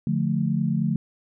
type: chord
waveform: sine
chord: D minor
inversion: none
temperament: just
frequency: 146.83 / 176.2 / 220.2 Hz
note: D3 / F3 / A3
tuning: 0 / +16 / +2 cents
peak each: -25 dBFS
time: 0.07-0.96 s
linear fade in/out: 2 ms
effects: none